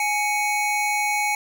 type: tone pair together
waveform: square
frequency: 835.5 / 2228 Hz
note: G#5 / C#7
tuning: +10 / +8 cents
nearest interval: octave + perfect fourth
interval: 1698 cents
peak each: -24 dBFS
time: 0-1.35 s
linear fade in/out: 2 ms
effects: none